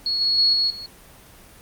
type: tone with level steps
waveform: sine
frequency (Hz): 4343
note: C#8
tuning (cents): -36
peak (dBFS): -20 / -17 / -14 / -17 / -32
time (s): 0.06-0.86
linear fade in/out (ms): 2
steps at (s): 0.21 / 0.38 / 0.53 / 0.7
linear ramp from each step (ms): 2
effects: pink hiss -47 dBFS RMS until 1.61 s + Opus 24 kbps